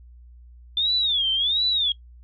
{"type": "tone with vibrato", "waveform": "sine", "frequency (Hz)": 3519, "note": "A7", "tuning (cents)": 0, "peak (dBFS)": -19, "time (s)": [0.77, 1.92], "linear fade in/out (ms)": 2, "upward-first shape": "sine", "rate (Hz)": 1.4, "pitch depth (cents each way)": 210, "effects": ["noise-tail reverb RT60 0.1 s tail -20 dB re dry", "added 60 Hz sine -44 dBFS peak until 2.23 s"]}